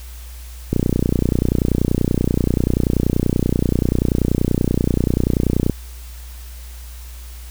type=click train; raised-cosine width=3 ms; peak=-3 dBFS; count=152; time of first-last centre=0.73-5.697 s; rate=30.4 Hz; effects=added 60 Hz sine -32 dBFS peak until 7.5 s + white hiss -43 dBFS RMS until 7.5 s